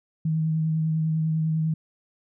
sine tone with vibrato, 158.7 Hz, D#3, 35 cents sharp, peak -21 dBFS, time 0.25-1.74 s, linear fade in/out 5 ms, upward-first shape triangle, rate 10 Hz, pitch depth 22 cents each way, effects none

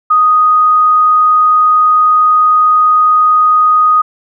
sine tone, 1244.5 Hz, D#6, in tune, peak -5 dBFS, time 0.1-4.02 s, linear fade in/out 10 ms, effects none

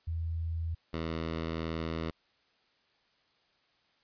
sine / 10% pulse tone pair in turn, 82.41 / 81.42 Hz, E2 / E2, 0 / -21 cents, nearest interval unison, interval 21 cents, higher first, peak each -31 / -25 dBFS, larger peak second, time 0.07-0.75 / 0.93-2.11 s, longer second, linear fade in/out 10 ms, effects white hiss -70 dBFS RMS until 4.03 s + resampled to 11025 Hz

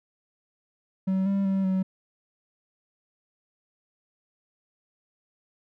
triangle tone with pitch steps, 189.9 / 197 / 192.9 / 188.6 Hz, F#3 / G3 / G3 / F#3, +45 / +9 / -28 / +33 cents, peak -20 dBFS, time 1.07-1.83 s, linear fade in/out 10 ms, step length 190 ms, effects none

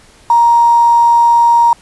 sine tone with quantisation, 939 Hz, A#5, 12 cents sharp, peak -5 dBFS, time 0.3-1.73 s, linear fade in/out 2 ms, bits 5, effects pink hiss -44 dBFS RMS until 1.81 s + resampled to 24000 Hz

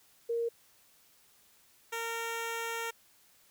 sine / 10% pulse tone pair in turn, 466.2 / 460 Hz, A#4 / A#4, 0 / -23 cents, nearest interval unison, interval 23 cents, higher first, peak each -29 / -26 dBFS, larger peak second, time 0.29-0.49 / 1.92-2.91 s, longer second, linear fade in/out 10 ms, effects white hiss -64 dBFS RMS until 3.5 s

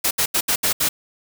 white noise bursts at uneven times, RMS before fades -19 dBFS, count 6, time 0.04-0.11 / 0.18-0.26 / 0.34-0.41 / 0.48-0.56 / 0.63-0.73 / 0.8-0.89 s, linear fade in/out 10 ms, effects none

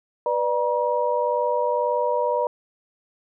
sine tone cluster, 492.1 / 594 / 955 Hz, B4 / D5 / A#5, -6 / +20 / +42 cents, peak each -24 dBFS, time 0.26-2.47 s, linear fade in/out 2 ms, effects none

